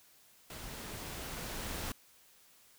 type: noise with level ramp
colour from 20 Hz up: pink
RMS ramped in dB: -46 to -39 dBFS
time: 0.5-1.92 s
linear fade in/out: 2 ms
effects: white hiss -63 dBFS RMS until 2.78 s